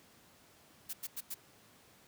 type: noise bursts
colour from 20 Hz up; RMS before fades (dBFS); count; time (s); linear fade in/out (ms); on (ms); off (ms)
blue; -40; 4; 0.89-1.345; 10; 44; 93
effects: pink hiss -62 dBFS RMS until 2.07 s + high-pass 100 Hz 12 dB/octave